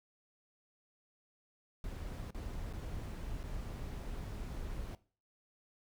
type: noise with dropouts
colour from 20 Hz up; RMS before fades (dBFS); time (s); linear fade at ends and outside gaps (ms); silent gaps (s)
brown; -42; 1.84-4.95; 1; 2.306-2.346 / 2.728-2.734 / 3.432-3.437
effects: noise-tail reverb RT60 0.4 s tail -19 dB re dry